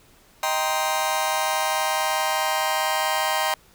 sawtooth chord, C minor seventh, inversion first, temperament just, 627.9 / 784.9 / 941.9 / 1046.5 Hz, Eb5 / G5 / Bb5 / C6, +16 / +2 / +18 / 0 cents, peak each -24 / -22 / -23 / -24 dBFS, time 0.43-3.54 s, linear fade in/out 2 ms, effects pink hiss -55 dBFS RMS until 3.74 s

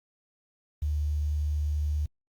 sine tone with quantisation, 74.6 Hz, D2, 28 cents sharp, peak -25 dBFS, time 0.82-2.06 s, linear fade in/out 5 ms, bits 9, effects Opus 32 kbps

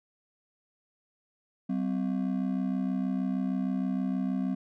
triangle ring-modulated tone, 224.2 Hz, A3, 33 cents sharp, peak -22 dBFS, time 1.69-4.55 s, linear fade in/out 10 ms, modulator 33.2 Hz, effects none

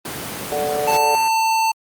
pink noise, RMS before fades -27 dBFS, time 0.05-0.97 s, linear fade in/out 5 ms
sine chord, D major, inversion second, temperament equal, 440 / 587.3 / 740 Hz, A4 / D5 / F#5, 0 / 0 / 0 cents, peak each -23 dBFS, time 0.52-1.15 s, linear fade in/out 0 ms
click train, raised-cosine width 0.5 ms, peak -22 dBFS, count 76, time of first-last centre 0.73-1.277 s, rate 137 Hz
square tone with pitch glide, 885 to 892.2 Hz, A5 to A5, +10 to +24 cents, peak -16 dBFS, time 0.87-1.72 s, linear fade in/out 10 ms, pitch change +14 cents, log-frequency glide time 1.01-1.11 s
effects high-pass 150 Hz 12 dB/octave + Opus 24 kbps

